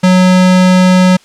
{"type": "tone", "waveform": "square", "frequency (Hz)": 183.9, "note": "F#3", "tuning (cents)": -10, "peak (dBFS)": -5, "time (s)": [0.03, 1.17], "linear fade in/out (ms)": 10, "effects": ["white hiss -45 dBFS RMS until 1.24 s", "low-pass 7000 Hz 12 dB/octave"]}